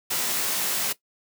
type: noise with comb filter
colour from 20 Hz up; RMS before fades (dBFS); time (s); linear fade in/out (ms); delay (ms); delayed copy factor
white; -26; 0.1-0.93; 10; 17; +0.6
effects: noise-tail reverb RT60 0.1 s tail -17 dB re dry + high-pass 150 Hz 12 dB/octave